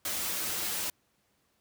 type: noise with comb filter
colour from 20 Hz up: white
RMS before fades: -33 dBFS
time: 0.05-0.9 s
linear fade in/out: 2 ms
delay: 7.5 ms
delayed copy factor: -0.8
effects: pink hiss -72 dBFS RMS until 1.6 s + high-pass 80 Hz 12 dB/octave

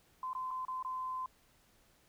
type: tone with dropouts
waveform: sine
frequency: 1029 Hz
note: C6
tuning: 29 cents flat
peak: -36 dBFS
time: 0.23-1.26 s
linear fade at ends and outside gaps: 2 ms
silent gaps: 0.332-0.35 / 0.508-0.511 / 0.651-0.682 / 0.827-0.848 s
effects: pink hiss -68 dBFS RMS until 2.08 s

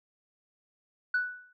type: tone with exponential decay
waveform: sine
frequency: 1482 Hz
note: F#6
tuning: 2 cents sharp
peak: -21 dBFS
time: 1.14-1.53 s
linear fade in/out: 5 ms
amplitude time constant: 83 ms
effects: tanh soft clip ceiling -21 dBFS

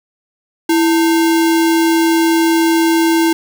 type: tone with sample-and-hold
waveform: sine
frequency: 329.6 Hz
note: E4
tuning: in tune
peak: -9 dBFS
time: 0.69-3.33 s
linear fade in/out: 5 ms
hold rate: 1225 Hz
effects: none

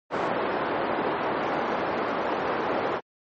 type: band-pass noise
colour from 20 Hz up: pink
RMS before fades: -27 dBFS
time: 0.1-3.01 s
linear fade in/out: 50 ms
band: 370 to 1200 Hz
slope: 12 dB/octave
effects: MP3 32 kbps

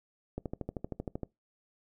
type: click train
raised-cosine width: 2 ms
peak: -22 dBFS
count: 12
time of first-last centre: 0.38-1.233 s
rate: 12.9 Hz
effects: noise-tail reverb RT60 0.2 s tail -23 dB re dry

